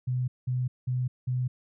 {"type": "tone bursts", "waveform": "sine", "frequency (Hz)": 126.1, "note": "B2", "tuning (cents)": 36, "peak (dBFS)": -25, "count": 4, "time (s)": [0.07, 1.48], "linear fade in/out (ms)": 10, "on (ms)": 210, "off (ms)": 190, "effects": []}